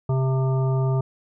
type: harmonic tone with a mistuned harmonic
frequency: 132.1 Hz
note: C3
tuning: 17 cents sharp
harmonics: 1 / 3 / 5 / 7 / 9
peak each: -19 / -29 / -33 / -36 / -38 dBFS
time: 0.09-1.01 s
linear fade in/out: 5 ms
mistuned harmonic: 7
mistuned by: -26 cents
effects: none